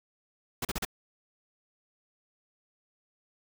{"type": "noise bursts", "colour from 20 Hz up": "pink", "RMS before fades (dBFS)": -32, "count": 4, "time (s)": [0.62, 0.851], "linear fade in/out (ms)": 5, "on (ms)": 30, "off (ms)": 37, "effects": []}